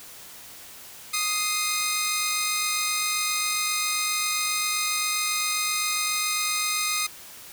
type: tone pair together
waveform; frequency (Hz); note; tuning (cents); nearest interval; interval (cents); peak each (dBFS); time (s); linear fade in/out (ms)
10% pulse; 1246.3 / 2093; D#6 / C7; +2 / 0; major sixth; 898; -18; 1.13-7.07; 10
effects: white hiss -44 dBFS RMS until 7.52 s